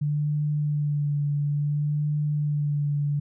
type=tone with vibrato; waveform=sine; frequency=147 Hz; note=D3; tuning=2 cents sharp; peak=-22 dBFS; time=0.01-3.2 s; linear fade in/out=10 ms; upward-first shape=sine; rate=0.58 Hz; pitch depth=24 cents each way; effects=none